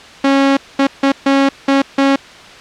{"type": "tone bursts at uneven times", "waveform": "sawtooth", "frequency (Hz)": 274.4, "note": "C#4", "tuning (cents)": -17, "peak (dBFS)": -5, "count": 6, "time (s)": [[0.24, 0.57], [0.79, 0.87], [1.03, 1.12], [1.26, 1.49], [1.68, 1.82], [1.98, 2.16]], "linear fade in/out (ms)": 5, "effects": ["white hiss -36 dBFS RMS until 2.6 s", "low-pass 4000 Hz 12 dB/octave"]}